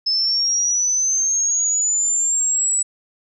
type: linear sweep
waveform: sine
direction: up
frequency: 5200 to 7902 Hz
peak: -16 dBFS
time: 0.06-2.83 s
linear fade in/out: 10 ms
effects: none